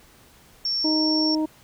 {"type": "tone", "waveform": "sine", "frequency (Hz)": 5460, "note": "F8", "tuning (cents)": -40, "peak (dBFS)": -22, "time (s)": [0.65, 1.35], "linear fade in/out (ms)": 2}
{"type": "harmonic tone", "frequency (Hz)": 311.1, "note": "D#4", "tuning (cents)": 0, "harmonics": [1, 2, 3], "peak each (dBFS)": [-21, -32, -34], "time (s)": [0.84, 1.46], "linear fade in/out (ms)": 10}
{"effects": ["pink hiss -53 dBFS RMS until 1.63 s"]}